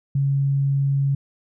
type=tone; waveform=sine; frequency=138.59 Hz; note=C#3; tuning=in tune; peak=-17 dBFS; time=0.15-1.15 s; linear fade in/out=5 ms; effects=none